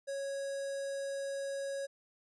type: tone with notch filter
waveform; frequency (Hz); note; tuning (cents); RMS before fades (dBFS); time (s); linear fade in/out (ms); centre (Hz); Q
square; 552; C#5; -7; -38; 0.07-1.87; 20; 2600; 0.94
effects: resampled to 24000 Hz